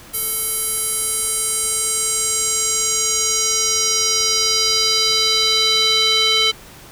square tone with band-pass filter sweep, 440 Hz, A4, in tune, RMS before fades -18 dBFS, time 0.13-6.52 s, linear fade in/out 20 ms, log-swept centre 12000 to 3500 Hz, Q 3.4, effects pink hiss -41 dBFS RMS until 6.91 s

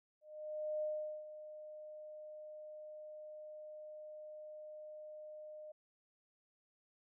sine tone with ADSR envelope, 611 Hz, D#5, 32 cents flat, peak -35 dBFS, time 0.21-5.72 s, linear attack 610 ms, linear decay 420 ms, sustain -13 dB, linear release 7 ms, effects none

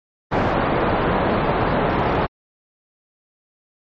white low-pass noise, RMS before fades -19 dBFS, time 0.31-2.27 s, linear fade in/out 20 ms, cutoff 890 Hz, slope 12 dB/octave, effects low-pass 4000 Hz 12 dB/octave + MP3 32 kbps

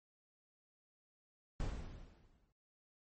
brown noise with exponential decay, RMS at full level -37 dBFS, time 1.6-2.52 s, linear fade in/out 1 ms, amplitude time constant 200 ms, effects MP3 32 kbps

